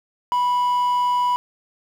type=tone with quantisation; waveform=triangle; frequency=984 Hz; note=B5; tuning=7 cents flat; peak=-15 dBFS; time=0.32-1.36 s; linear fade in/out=0 ms; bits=7; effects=none